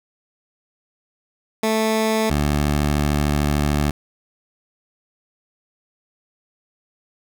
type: tone pair in turn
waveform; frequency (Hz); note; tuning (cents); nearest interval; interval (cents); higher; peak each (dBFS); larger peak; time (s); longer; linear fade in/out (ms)
15% pulse; 220 / 73.42; A3 / D2; 0 / 0; octave + perfect fifth; 1900; first; -11; neither; 1.63-2.3 / 2.3-3.91; second; 5
effects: none